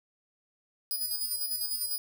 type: tone with tremolo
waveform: 5% pulse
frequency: 4951 Hz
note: D#8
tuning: 9 cents flat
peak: -22 dBFS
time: 0.91-1.98 s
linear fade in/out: 0 ms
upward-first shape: square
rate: 10 Hz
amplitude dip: 45%
effects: none